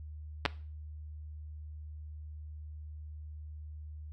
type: clicks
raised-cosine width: 0.3 ms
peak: -11 dBFS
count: 2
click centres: 0.453 / 0.46 s
effects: noise-tail reverb RT60 0.4 s tail -19 dB re dry + added 76 Hz sine -42 dBFS peak until 4.12 s